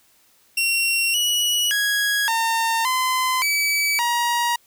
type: tone with pitch steps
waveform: sawtooth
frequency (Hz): 2737 / 2927 / 1659 / 910 / 1026 / 2292 / 950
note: F7 / F#7 / G#6 / A#5 / C6 / D7 / A#5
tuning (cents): -36 / -19 / -2 / -42 / -34 / -43 / +33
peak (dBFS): -15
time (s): 0.57-4.56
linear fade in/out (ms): 5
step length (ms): 570
effects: white hiss -58 dBFS RMS until 4.66 s